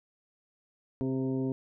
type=harmonic tone with a mistuned harmonic; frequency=132 Hz; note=C3; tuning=16 cents sharp; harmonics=1 / 2 / 3 / 4 / 5 / 7; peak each=-34 / -30 / -35 / -44 / -48 / -52 dBFS; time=1.01-1.52 s; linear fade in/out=0 ms; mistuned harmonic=4; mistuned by=-20 cents; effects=none